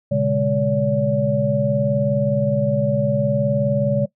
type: tone cluster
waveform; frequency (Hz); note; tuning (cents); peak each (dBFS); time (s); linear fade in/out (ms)
sine; 120.5 / 139.9 / 205.1 / 571; B2 / C#3 / G#3 / D5; -42 / +16 / -21 / -49; -25 / -21 / -23 / -19; 0.11-4.06; 10
effects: noise-tail reverb RT60 0.1 s tail -19 dB re dry